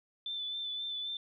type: tone with vibrato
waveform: sine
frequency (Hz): 3520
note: A7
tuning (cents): 0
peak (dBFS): -35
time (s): 0.26-1.17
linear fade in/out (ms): 2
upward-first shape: sine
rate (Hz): 3.8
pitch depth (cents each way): 25
effects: none